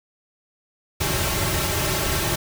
pink noise with comb filter, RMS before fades -23 dBFS, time 1-2.36 s, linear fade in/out 10 ms, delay 4.1 ms, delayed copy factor -0.85, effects none

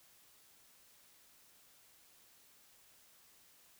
silence, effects white hiss -65 dBFS RMS until 3.79 s

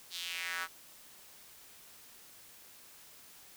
square tone with high-pass filter sweep, 87.31 Hz, F2, in tune, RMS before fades -39 dBFS, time 0.1-0.68 s, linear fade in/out 50 ms, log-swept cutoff 4100 to 1300 Hz, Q 2.8, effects white hiss -56 dBFS RMS until 3.56 s

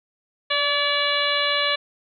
harmonic tone with a mistuned harmonic, 574 Hz, D5, 40 cents flat, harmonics 1 / 2 / 3 / 4 / 5 / 6 / 7, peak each -27 / -27 / -27 / -27 / -27 / -27 / -27 dBFS, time 0.5-1.76 s, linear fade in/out 10 ms, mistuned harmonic 1, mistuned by +21 cents, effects none

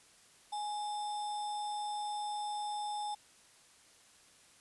sine tone with sample-and-hold, 834 Hz, G#5, 7 cents sharp, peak -35 dBFS, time 0.52-3.15 s, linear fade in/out 10 ms, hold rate 4410 Hz, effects white hiss -62 dBFS RMS until 4.6 s + resampled to 24000 Hz

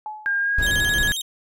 sine tone with exponential decay, 855 Hz, A5, 50 cents flat, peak -26 dBFS, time 0.06-0.57 s, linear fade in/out 1 ms, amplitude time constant 110 ms
sine tone with pitch glide, 1610 to 1676.4 Hz, G6 to G#6, +46 to +16 cents, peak -19 dBFS, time 0.26-1.12 s, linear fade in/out 0 ms, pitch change +70 cents, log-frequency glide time 0.4-0.75 s
brown noise, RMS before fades -26 dBFS, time 0.58-1.12 s, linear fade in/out 5 ms
sawtooth tone with vibrato, 3434 Hz, A7, 43 cents flat, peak -22 dBFS, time 0.62-1.22 s, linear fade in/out 10 ms, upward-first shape square, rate 11 Hz, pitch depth 150 cents each way
effects none

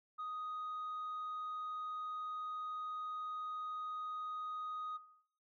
sine tone, 1247 Hz, D#6, 3 cents sharp, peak -38 dBFS, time 0.18-4.98 s, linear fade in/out 20 ms, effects noise-tail reverb RT60 0.7 s tail -18 dB re dry + tanh soft clip ceiling -38 dBFS

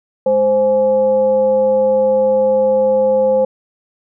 sine tone with frequency modulation, 523.3 Hz, C5, in tune, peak -10 dBFS, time 0.26-3.45 s, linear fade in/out 5 ms, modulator 315 Hz, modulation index 0.4, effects none

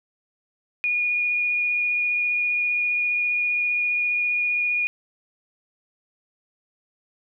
sine tone with vibrato, 2444 Hz, D#7, 32 cents flat, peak -20 dBFS, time 0.84-4.87 s, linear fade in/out 0 ms, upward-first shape sine, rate 15 Hz, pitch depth 10 cents each way, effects none

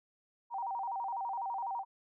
sine tone with vibrato, 858 Hz, A5, 44 cents flat, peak -34 dBFS, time 0.5-1.85 s, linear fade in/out 50 ms, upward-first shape square, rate 12 Hz, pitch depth 170 cents each way, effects none

